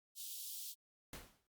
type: high-pass noise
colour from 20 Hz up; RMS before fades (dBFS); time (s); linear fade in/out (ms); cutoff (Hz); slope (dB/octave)
white; -47; 0.15-0.75; 50; 3100; 48
type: noise with exponential decay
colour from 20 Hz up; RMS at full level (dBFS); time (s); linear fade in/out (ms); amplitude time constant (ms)
pink; -47; 1.13-1.47; 2; 73
effects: Opus 48 kbps